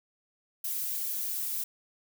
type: noise with flanger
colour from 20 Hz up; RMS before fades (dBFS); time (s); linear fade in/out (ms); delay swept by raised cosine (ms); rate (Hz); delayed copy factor
violet; -33; 0.64-1.64; 5; 1.4 to 3.9; 3.2; -0.6
effects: none